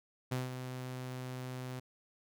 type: tone with ADSR envelope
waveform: sawtooth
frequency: 127.6 Hz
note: C3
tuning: 43 cents flat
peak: -28 dBFS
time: 0.31-1.8 s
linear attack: 12 ms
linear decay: 170 ms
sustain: -8 dB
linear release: 10 ms
effects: none